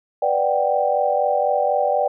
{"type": "chord", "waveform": "sine", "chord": "G major seventh", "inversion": "first", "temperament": "equal", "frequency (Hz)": [493.9, 587.3, 740, 784], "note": ["B4", "D5", "F#5", "G5"], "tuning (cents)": [0, 0, 0, 0], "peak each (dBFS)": [-24, -20, -24, -21], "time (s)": [0.22, 2.08], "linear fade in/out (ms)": 5, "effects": []}